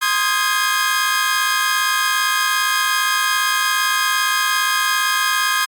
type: chord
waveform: sawtooth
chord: Ab major seventh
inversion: first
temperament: equal with one note detuned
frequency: 1046.5 / 1244.5 / 1603.7 / 1661.2 Hz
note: C6 / Eb6 / G6 / Ab6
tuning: 0 / 0 / +39 / 0 cents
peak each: -18 dBFS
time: 0.01-5.66 s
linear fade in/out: 20 ms
effects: AAC 64 kbps